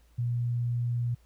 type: tone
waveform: sine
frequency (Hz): 120.1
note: B2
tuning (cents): -48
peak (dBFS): -26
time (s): 0.18-1.15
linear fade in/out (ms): 10
effects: added 57 Hz sine -58 dBFS peak until 1.25 s + pink hiss -68 dBFS RMS until 1.25 s